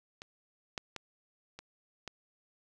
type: clicks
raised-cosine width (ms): 0.2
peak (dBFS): -27 / -18 / -22 / -28 / -23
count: 5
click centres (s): 0.219 / 0.778 / 0.963 / 1.59 / 2.077
effects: none